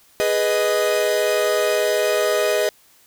45% pulse chord, G# minor, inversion none, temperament equal, 415.3 / 493.9 / 622.3 Hz, G#4 / B4 / D#5, 0 / 0 / 0 cents, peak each -22 / -23 / -20 dBFS, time 0.2-2.69 s, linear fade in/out 0 ms, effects white hiss -54 dBFS RMS until 3.06 s

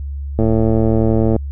click train, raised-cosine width 2 ms, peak -3 dBFS, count 109, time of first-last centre 0.39-1.363 s, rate 111 Hz, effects added 70 Hz sine -22 dBFS peak until 1.51 s

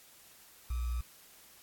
sine tone with sample-and-hold, 60.2 Hz, B1, 44 cents flat, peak -31 dBFS, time 0.7-1.01 s, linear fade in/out 5 ms, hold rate 1225 Hz, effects white hiss -58 dBFS RMS until 1.62 s + AAC 64 kbps

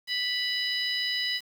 harmonic tone with a mistuned harmonic, 987.8 Hz, B5, in tune, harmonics 2 / 3 / 4 / 5, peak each -32 / -32 / -32 / -32 dBFS, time 0.07-1.41 s, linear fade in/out 50 ms, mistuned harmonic 5, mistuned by +15 cents, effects 8-bit

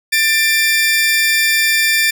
sawtooth tone pair together, 1781 / 2368 Hz, A6 / D7, +21 / +14 cents, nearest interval perfect fourth, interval 493 cents, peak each -11 dBFS, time 0.12-2.11 s, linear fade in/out 10 ms, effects none

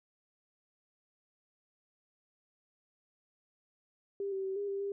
sine tone with pitch steps, 397.7 / 385.6 / 383.4 / 405 / 395.1 / 399.6 Hz, G4 / G4 / G4 / G#4 / G4 / G4, +25 / -28 / -38 / -43 / +14 / +33 cents, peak -33 dBFS, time 4.2-4.92 s, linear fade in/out 2 ms, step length 120 ms, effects none

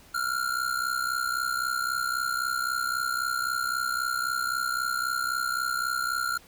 square ring-modulated tone, 1396.9 Hz, F6, in tune, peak -24 dBFS, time 0.14-6.38 s, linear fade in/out 10 ms, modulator 31.9 Hz, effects pink hiss -54 dBFS RMS until 6.47 s

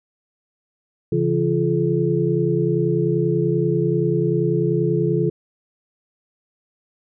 sine tone cluster, 138 / 168.3 / 346.1 / 428.6 Hz, C#3 / E3 / F4 / A4, -7 / +36 / -16 / -45 cents, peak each -22 dBFS, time 1.12-5.3 s, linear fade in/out 5 ms, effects none

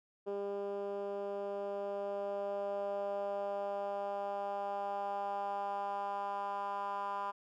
10% pulse tone with band-pass filter sweep, 200.5 Hz, G3, 39 cents sharp, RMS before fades -38 dBFS, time 0.26-7.32 s, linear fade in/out 20 ms, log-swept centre 440 to 1000 Hz, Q 3.5, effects none

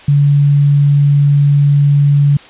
sine tone, 143.2 Hz, D3, 43 cents flat, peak -6 dBFS, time 0.08-2.37 s, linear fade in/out 5 ms, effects white hiss -37 dBFS RMS until 2.49 s + resampled to 8000 Hz

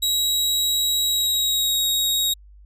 sawtooth tone with pitch glide, 3849 to 3781 Hz, B7 to A#7, -45 to +24 cents, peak -16 dBFS, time 0.02-2.34 s, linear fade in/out 10 ms, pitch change -31 cents, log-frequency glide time 1.04-1.79 s, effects added 50 Hz sine -44 dBFS peak until 2.65 s

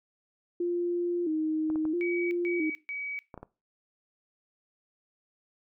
sine tone with vibrato, 330.4 Hz, E4, 4 cents sharp, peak -26 dBFS, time 0.6-2.7 s, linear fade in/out 5 ms, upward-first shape square, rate 0.75 Hz, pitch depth 95 cents each way
clicks, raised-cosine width 1 ms, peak -28 dBFS, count 6, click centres 1.701 / 1.758 / 1.853 / 3.342 / 3.377 / 3.43 s
sine tone bursts, 2271 Hz, C#7, 41 cents sharp, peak -33 dBFS, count 3, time 2.01-3.19 s, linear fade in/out 0 ms, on 300 ms, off 140 ms
effects noise-tail reverb RT60 0.3 s tail -20 dB re dry

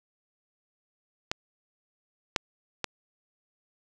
clicks, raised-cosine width 0.2 ms, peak -10 / -6 / -11 dBFS, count 3, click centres 1.315 / 2.362 / 2.843 s, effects none

